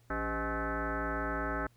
sine tone with frequency modulation, 622.3 Hz, D#5, in tune, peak -31 dBFS, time 0.1-1.67 s, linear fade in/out 5 ms, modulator 226 Hz, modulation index 4.6, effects added 118 Hz sine -62 dBFS peak until 1.76 s + pink hiss -69 dBFS RMS until 1.76 s

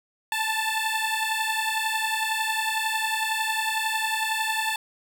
15% pulse beating tone pair, 876 / 887 Hz, A5 / A5, -8 / +14 cents, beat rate 11 Hz, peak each -20 / -22 dBFS, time 0.32-4.76 s, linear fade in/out 2 ms, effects none

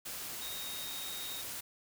sine tone in noise, 3733 Hz, A#7, 2 cents sharp, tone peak -43 dBFS, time 0.41-1.42 s, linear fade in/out 10 ms, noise white, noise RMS -42 dBFS, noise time 0.05-1.61 s, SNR -4 dB, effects none

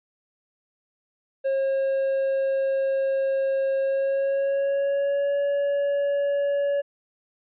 triangle tone with pitch glide, 540 to 566.5 Hz, C#5 to C#5, -45 to +37 cents, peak -19 dBFS, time 1.44-6.82 s, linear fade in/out 20 ms, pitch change +82 cents, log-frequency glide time 3.79-5.38 s, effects resampled to 8000 Hz

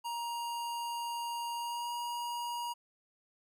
square tone with pitch glide, 942 to 953.5 Hz, A#5 to A#5, +18 to +39 cents, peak -36 dBFS, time 0.04-2.74 s, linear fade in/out 20 ms, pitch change +21 cents, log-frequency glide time 1.55-1.92 s, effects none

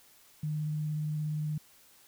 sine tone with vibrato, 152.2 Hz, D#3, 38 cents flat, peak -30 dBFS, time 0.43-1.58 s, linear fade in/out 5 ms, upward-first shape square, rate 17 Hz, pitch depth 9 cents each way, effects white hiss -60 dBFS RMS until 2.07 s

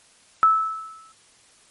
sine tone with exponential decay, 1307 Hz, E6, 15 cents flat, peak -10 dBFS, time 0.43-1.12 s, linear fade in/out 0 ms, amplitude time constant 150 ms, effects white hiss -55 dBFS RMS until 1.7 s + MP3 48 kbps

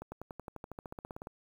accelerating click train, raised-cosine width 1 ms, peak -28 dBFS, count 18, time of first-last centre 0.02-1.271 s, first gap 100 ms, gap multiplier 0.96, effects 9-bit

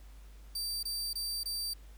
sawtooth tone bursts, 4660 Hz, D8, 14 cents flat, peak -31 dBFS, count 4, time 0.55-1.736 s, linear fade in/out 5 ms, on 280 ms, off 22 ms, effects added 50 Hz sine -49 dBFS peak until 1.97 s + pink hiss -63 dBFS RMS until 1.97 s

